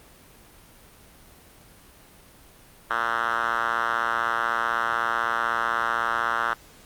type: tone with band-pass filter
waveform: 5% pulse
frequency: 116 Hz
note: A#2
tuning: 8 cents flat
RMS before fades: -25 dBFS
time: 2.9-6.54 s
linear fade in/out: 10 ms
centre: 1400 Hz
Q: 3
effects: pink hiss -51 dBFS RMS until 6.85 s + Opus 32 kbps